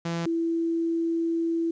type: tone pair in turn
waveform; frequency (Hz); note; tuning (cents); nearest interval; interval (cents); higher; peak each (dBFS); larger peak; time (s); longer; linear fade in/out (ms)
sawtooth / sine; 168.4 / 332.1; E3 / E4; +37 / +13; octave; 1176; second; -23; neither; 0.05-0.26 / 0.26-1.71; second; 5
effects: resampled to 16000 Hz + 10-bit